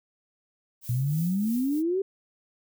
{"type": "noise with tremolo", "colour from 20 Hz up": "violet", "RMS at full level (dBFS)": -40, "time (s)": [0.81, 1.83], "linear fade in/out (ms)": 50, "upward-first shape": "triangle", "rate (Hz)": 3.1, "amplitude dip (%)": 60}
{"type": "exponential sweep", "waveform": "sine", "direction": "up", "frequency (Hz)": [116.54, 398.2], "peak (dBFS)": -23, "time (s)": [0.89, 2.02], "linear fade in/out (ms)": 5}
{"effects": []}